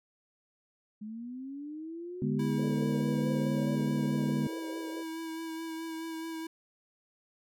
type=linear sweep; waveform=sine; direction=up; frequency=207.7 to 572 Hz; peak=-38 dBFS; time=1.01-3.76 s; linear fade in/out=10 ms
type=chord; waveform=sine; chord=G# diminished; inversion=second; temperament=equal; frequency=146.83 / 207.7 / 246.9 Hz; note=D3 / G#3 / B3; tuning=0 / 0 / 0 cents; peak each=-32 dBFS; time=2.22-4.47 s; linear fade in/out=2 ms
type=tone with vibrato; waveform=square; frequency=325 Hz; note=E4; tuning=24 cents flat; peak=-37 dBFS; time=2.39-6.47 s; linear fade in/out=5 ms; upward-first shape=sine; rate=4.7 Hz; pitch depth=19 cents each way
type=band-pass noise; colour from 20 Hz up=pink; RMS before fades=-44 dBFS; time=2.58-5.03 s; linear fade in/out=0 ms; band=400 to 540 Hz; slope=48 dB/octave
effects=none